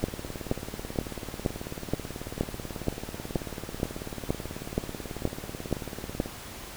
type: two click trains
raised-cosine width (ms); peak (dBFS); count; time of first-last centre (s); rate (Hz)
2; -22 / -11; 115 / 14; 0.03-6.26 / 0.04-6.201; 18.3 / 2.11
effects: pink hiss -42 dBFS RMS until 6.76 s